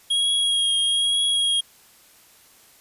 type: tone with vibrato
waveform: square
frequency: 3284 Hz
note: G#7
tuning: 20 cents flat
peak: -19 dBFS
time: 0.1-1.61 s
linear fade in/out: 10 ms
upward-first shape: triangle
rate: 1.1 Hz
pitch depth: 23 cents each way
effects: white hiss -53 dBFS RMS until 2.8 s + resampled to 32000 Hz